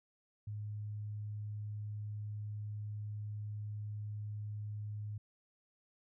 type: tone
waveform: sine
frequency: 105 Hz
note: G#2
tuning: 19 cents sharp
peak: -39 dBFS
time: 0.47-5.18 s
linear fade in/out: 5 ms
effects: none